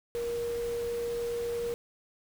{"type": "tone in noise", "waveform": "sine", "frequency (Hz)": 472, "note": "A#4", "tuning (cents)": 22, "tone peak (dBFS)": -30, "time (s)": [0.15, 1.74], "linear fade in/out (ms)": 0, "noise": "pink", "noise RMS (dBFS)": -45, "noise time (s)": [0.15, 1.74], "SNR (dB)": 12, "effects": []}